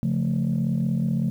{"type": "chord", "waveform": "sine", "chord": "Db augmented", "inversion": "none", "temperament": "equal", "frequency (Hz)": [138.59, 174.61, 220], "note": ["Db3", "F3", "A3"], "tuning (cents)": [0, 0, 0], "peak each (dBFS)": -24, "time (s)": [0.03, 1.3], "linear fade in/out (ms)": 0, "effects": ["tanh soft clip ceiling -16 dBFS", "9-bit"]}